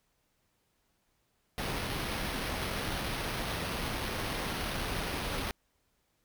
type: noise with sample-and-hold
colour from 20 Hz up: pink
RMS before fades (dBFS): -35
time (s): 1.58-5.51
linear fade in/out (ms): 0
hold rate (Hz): 7350
effects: pink hiss -75 dBFS RMS until 6.24 s